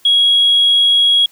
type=tone; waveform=sine; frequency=3314 Hz; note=G#7; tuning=4 cents flat; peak=-7 dBFS; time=0.05-1.26 s; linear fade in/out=5 ms; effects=tanh soft clip ceiling -4 dBFS + white hiss -50 dBFS RMS until 1.31 s